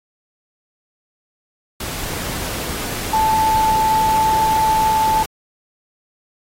sine tone in noise, 876 Hz, A5, 8 cents flat, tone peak -13 dBFS, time 3.13-5.23 s, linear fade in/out 5 ms, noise pink, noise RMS -26 dBFS, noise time 1.8-5.26 s, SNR +10 dB, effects AAC 48 kbps

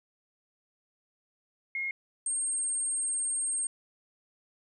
sine tone pair in turn, 2150 / 8541 Hz, C7 / C9, +47 / +35 cents, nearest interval 2 octaves, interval 2388 cents, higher second, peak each -30 / -28 dBFS, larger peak second, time 1.75-1.91 / 2.26-3.67 s, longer second, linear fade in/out 2 ms, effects none

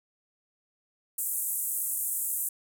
white band-pass noise, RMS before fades -31 dBFS, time 1.18-2.49 s, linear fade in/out 5 ms, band 7800 to 15000 Hz, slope 48 dB/octave, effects none

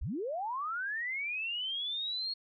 sine linear sweep, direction up, 31 to 4326 Hz, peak -33 dBFS, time 0.01-2.34 s, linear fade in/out 10 ms, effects none

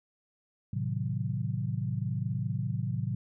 sine chord, A diminished seventh, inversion none, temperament equal, 110 / 130.81 / 155.56 / 185 Hz, A2 / C3 / Eb3 / Gb3, 0 / 0 / 0 / 0 cents, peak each -33 / -33 / -37 / -37 dBFS, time 0.73-3.15 s, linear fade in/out 5 ms, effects none

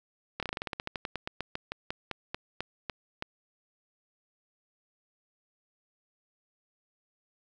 slowing click train, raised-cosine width 0.3 ms, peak -17 dBFS, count 24, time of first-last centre 0.4-3.224 s, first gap 27 ms, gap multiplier 1.12, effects none

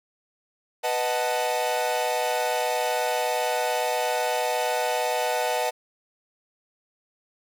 45% pulse chord, B dominant seventh, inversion none, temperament equal, 493.9 / 622.3 / 740 / 880 Hz, B4 / D#5 / F#5 / A5, 0 / 0 / 0 / 0 cents, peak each -29 dBFS, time 0.83-5.71 s, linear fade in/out 20 ms, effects none

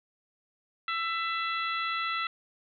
harmonic tone with a mistuned harmonic, 666 Hz, E5, 18 cents sharp, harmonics 2 / 3 / 4 / 5 / 6, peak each -31 / -35 / -37 / -39 / -41 dBFS, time 0.88-2.27 s, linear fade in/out 2 ms, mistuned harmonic 5, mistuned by +21 cents, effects none

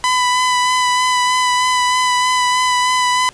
sawtooth tone with vibrato, 1000 Hz, B5, 21 cents sharp, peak -9 dBFS, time 0.04-3.29 s, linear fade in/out 0 ms, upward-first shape sine, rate 3.2 Hz, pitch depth 16 cents each way, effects pink hiss -44 dBFS RMS until 3.33 s + resampled to 22050 Hz

